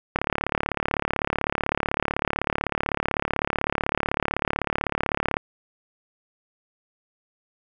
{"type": "click train", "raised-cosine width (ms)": 0.5, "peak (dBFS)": -7, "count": 188, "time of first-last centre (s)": [0.16, 5.369], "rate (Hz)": 35.9, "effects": []}